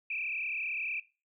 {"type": "tone with frequency modulation", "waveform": "sine", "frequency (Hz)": 2489, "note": "D#7", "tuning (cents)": 0, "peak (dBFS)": -32, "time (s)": [0.1, 1], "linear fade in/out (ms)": 5, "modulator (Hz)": 35.6, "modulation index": 4.3, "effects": ["noise-tail reverb RT60 0.3 s tail -19 dB re dry"]}